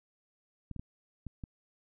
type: clicks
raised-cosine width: 5 ms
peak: -28 dBFS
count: 5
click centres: 0.713 / 0.763 / 0.795 / 1.267 / 1.438 s
effects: none